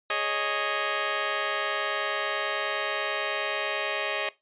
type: chord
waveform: 10% pulse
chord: Ab suspended fourth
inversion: none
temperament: just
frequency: 415.3 / 553.7 / 623 Hz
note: Ab4 / Db5 / Eb5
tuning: 0 / -2 / +2 cents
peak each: -25 / -23 / -21 dBFS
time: 0.1-4.29 s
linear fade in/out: 2 ms
effects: noise-tail reverb RT60 0.2 s tail -19 dB re dry + resampled to 8000 Hz